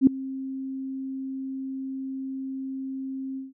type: tone with ADSR envelope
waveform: sine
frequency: 266.3 Hz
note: C4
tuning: 31 cents sharp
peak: -9 dBFS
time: 0.01-3.53 s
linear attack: 60 ms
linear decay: 3 ms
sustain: -21 dB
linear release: 160 ms
effects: none